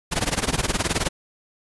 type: noise with tremolo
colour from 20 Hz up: pink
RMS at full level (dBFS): -20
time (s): 0.11-1.09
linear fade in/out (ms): 20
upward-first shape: sine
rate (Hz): 19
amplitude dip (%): 90
effects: resampled to 24000 Hz